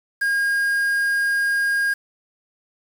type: tone with quantisation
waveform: triangle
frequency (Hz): 1624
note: G#6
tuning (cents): -39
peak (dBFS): -16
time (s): 0.21-1.94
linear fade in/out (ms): 10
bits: 6
effects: none